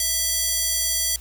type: tone with high-pass filter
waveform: square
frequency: 659.3 Hz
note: E5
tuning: in tune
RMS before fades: -23 dBFS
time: 0-1.16 s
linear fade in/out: 2 ms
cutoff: 5800 Hz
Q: 0.86
effects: added 60 Hz sine -38 dBFS peak until 1.2 s + white hiss -48 dBFS RMS until 1.2 s